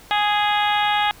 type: harmonic tone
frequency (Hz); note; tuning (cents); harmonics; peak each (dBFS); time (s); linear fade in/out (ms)
415.3; G#4; 0; 2 / 3 / 4 / 5 / 6 / 7 / 8 / 9; -19 / -27 / -26 / -28 / -30 / -30 / -28 / -31; 0.11-1.11; 0
effects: pink hiss -46 dBFS RMS until 1.2 s